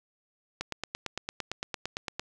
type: click train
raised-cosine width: 0.2 ms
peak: -15 dBFS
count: 15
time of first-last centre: 0.61-2.196 s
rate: 8.83 Hz
effects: none